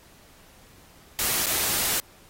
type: noise with dropouts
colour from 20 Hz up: white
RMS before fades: -25 dBFS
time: 1.19-2 s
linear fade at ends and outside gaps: 0 ms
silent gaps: 1.46-1.467 s
effects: pink hiss -54 dBFS RMS until 2.29 s + AAC 48 kbps